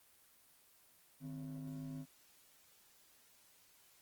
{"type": "ring-modulated tone", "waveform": "triangle", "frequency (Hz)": 206.7, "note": "G#3", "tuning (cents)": -8, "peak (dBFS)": -38, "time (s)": [1.2, 2.06], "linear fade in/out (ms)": 50, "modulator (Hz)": 54.4, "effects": ["white hiss -67 dBFS RMS until 4.01 s", "Opus 24 kbps"]}